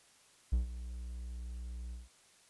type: tone with ADSR envelope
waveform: triangle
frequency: 60.3 Hz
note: B1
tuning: 41 cents flat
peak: -23 dBFS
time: 0.52-2.09 s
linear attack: 11 ms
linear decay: 130 ms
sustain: -15 dB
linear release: 170 ms
effects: white hiss -64 dBFS RMS until 2.49 s + resampled to 24000 Hz